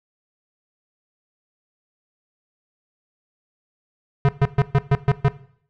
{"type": "tone bursts", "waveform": "square", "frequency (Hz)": 140, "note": "C#3", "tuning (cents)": 18, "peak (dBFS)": -13, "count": 7, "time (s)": [4.25, 5.282], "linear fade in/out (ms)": 0, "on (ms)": 36, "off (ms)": 130, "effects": ["noise-tail reverb RT60 0.6 s tail -18 dB re dry", "low-pass 2000 Hz 12 dB/octave"]}